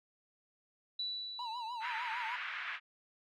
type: tone with exponential decay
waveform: sine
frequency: 3951 Hz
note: B7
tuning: in tune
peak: -34 dBFS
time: 0.99-2.79 s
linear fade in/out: 5 ms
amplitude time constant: 390 ms
type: tone with vibrato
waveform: triangle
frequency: 932.3 Hz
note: A#5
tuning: in tune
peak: -37 dBFS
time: 1.39-2.36 s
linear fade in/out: 2 ms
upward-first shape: triangle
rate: 6.6 Hz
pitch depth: 130 cents each way
type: band-pass noise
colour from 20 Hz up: pink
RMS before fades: -41 dBFS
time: 1.8-2.8 s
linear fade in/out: 50 ms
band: 1400 to 2500 Hz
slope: 24 dB/octave
effects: none